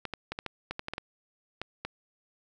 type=clicks; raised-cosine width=0.3 ms; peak=-18 dBFS; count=12; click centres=0.053 / 0.137 / 0.32 / 0.389 / 0.463 / 0.71 / 0.794 / 0.884 / 0.936 / 0.981 / 1.616 / 1.85 s; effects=none